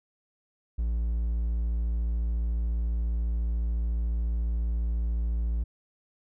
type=tone; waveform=triangle; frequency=57.1 Hz; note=A#1; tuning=35 cents flat; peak=-23 dBFS; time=0.78-5.64 s; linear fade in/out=10 ms; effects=none